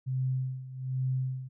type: tone with tremolo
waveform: sine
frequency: 130 Hz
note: C3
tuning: 11 cents flat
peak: -26 dBFS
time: 0.06-1.49 s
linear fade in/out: 20 ms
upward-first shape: sine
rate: 1.2 Hz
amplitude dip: 80%
effects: none